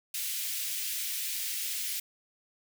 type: high-pass noise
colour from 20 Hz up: white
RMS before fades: -34 dBFS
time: 0.14-2 s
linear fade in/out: 5 ms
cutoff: 2100 Hz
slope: 24 dB/octave
effects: none